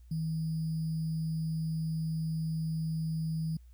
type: tone with sample-and-hold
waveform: sine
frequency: 160 Hz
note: D#3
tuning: 49 cents sharp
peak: -30 dBFS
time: 0.11-3.57 s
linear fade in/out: 5 ms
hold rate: 4900 Hz
effects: added 60 Hz sine -51 dBFS peak until 3.73 s + white hiss -74 dBFS RMS until 3.73 s